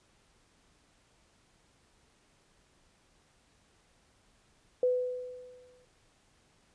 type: tone with exponential decay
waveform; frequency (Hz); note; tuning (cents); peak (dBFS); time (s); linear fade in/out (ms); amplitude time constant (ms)
sine; 500; B4; +21; -22; 4.83-5.85; 2; 220
effects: pink hiss -67 dBFS RMS until 6.74 s + resampled to 22050 Hz